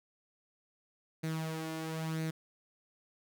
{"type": "tone with flanger", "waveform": "sawtooth", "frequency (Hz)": 160, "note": "D#3", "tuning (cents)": 49, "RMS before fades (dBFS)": -37, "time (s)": [1.23, 2.31], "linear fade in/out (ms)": 10, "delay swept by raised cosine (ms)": [0.47, 2.87], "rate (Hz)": 1, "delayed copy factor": 0.55, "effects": []}